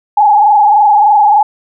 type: tone with frequency modulation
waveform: sine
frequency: 835 Hz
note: G#5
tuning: 9 cents sharp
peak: -4 dBFS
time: 0.17-1.43 s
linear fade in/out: 5 ms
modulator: 23.3 Hz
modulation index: 1.4
effects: none